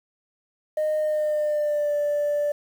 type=tone with pitch glide; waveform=sine; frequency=615 to 586.2 Hz; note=D#5 to D5; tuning=-20 to -3 cents; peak=-19 dBFS; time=0.77-2.52 s; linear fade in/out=5 ms; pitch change=-83 cents; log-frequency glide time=0.98-1.94 s; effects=tanh soft clip ceiling -19 dBFS + 8-bit